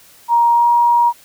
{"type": "tone with pitch glide", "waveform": "sine", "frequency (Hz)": [941, 949.7], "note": ["A#5", "A#5"], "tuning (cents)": [16, 32], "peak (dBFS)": -9, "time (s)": [0.28, 1.13], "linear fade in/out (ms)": 50, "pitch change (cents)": 16, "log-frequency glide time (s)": [0.53, 0.67], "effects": ["white hiss -46 dBFS RMS until 1.24 s"]}